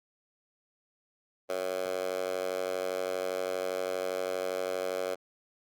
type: tone with high-pass filter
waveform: 10% pulse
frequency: 92.5 Hz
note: F#2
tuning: in tune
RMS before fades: -33 dBFS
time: 1.49-5.15 s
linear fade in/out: 10 ms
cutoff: 540 Hz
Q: 3.2
effects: Opus 32 kbps